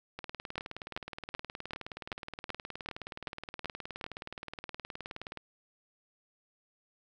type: two click trains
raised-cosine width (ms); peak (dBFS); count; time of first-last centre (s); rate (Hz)
0.3; -24 / -19; 100 / 10; 0.19-5.373 / 0.58-4.042; 19.1 / 2.6
effects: none